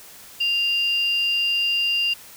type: tone pair together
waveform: sine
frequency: 2794 / 4839 Hz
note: F7 / D#8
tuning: 0 / -49 cents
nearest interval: minor seventh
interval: 951 cents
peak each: -19 / -29 dBFS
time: 0.4-2.14 s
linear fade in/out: 10 ms
effects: white hiss -44 dBFS RMS until 2.36 s